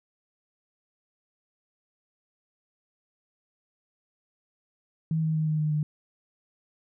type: tone with pitch steps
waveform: sine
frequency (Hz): 160 / 158.16 / 156.35 / 154.55 / 152.77 / 151.02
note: D#3 / D#3 / D#3 / D#3 / D#3 / D3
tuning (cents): +49 / +29 / +9 / -11 / -31 / +49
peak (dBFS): -23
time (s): 5.11-5.83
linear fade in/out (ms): 2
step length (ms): 120
effects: none